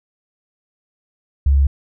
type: tone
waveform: sine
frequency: 69.3 Hz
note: C#2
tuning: in tune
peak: -10 dBFS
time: 1.46-1.67 s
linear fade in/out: 5 ms
effects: none